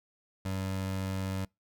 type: tone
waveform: 25% pulse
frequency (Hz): 95.4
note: G2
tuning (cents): -47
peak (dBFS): -28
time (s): 0.45-1.45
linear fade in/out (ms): 5
effects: noise-tail reverb RT60 0.2 s tail -26 dB re dry